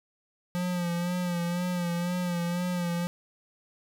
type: tone with vibrato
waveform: square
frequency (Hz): 175.8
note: F3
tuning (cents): +12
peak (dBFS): -28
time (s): 0.55-3.07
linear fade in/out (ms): 0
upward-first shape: sine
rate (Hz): 2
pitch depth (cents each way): 42
effects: none